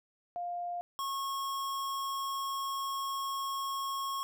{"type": "tone pair in turn", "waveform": ["sine", "square"], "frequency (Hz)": [702, 1091.9], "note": ["F5", "C#6"], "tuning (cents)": [9, -26], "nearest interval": "minor sixth", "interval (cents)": 765, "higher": "second", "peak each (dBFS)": [-34, -34], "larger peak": "neither", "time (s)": [[0.36, 0.81], [0.99, 4.23]], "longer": "second", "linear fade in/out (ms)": 0, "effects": []}